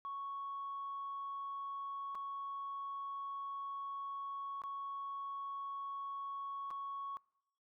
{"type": "tone with dropouts", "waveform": "sine", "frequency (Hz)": 1108.7, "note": "C#6", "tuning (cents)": 0, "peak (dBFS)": -39, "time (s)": [0.05, 7.17], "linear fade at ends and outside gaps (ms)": 0, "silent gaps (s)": [[2.148, 2.153], [4.618, 4.637], [6.705, 6.711]], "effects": ["noise-tail reverb RT60 0.8 s tail -25 dB re dry", "tanh soft clip ceiling -36 dBFS"]}